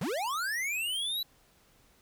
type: linear sweep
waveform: square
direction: up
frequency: 125.4 to 4003 Hz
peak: -31 dBFS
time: 0.01-1.23 s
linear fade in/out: 5 ms
effects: pink hiss -64 dBFS RMS until 2.01 s